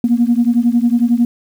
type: beating tone pair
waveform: sine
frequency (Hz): 233.1 / 244.1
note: A#3 / B3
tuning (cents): 0 / -20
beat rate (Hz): 11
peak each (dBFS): -12 / -13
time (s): 0.04-1.25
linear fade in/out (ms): 2
effects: tanh soft clip ceiling -3 dBFS + 7-bit